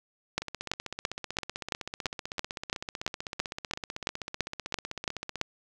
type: two click trains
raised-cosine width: 0.2 ms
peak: -10 / -18 dBFS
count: 16 / 79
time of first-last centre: 0.38-5.414 / 0.42-5.357 s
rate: 2.98 / 15.8 Hz
effects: none